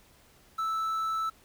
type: tone with quantisation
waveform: triangle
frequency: 1315 Hz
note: E6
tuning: 5 cents flat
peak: -26 dBFS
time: 0.58-1.3 s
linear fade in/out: 10 ms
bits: 9
effects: pink hiss -60 dBFS RMS until 1.44 s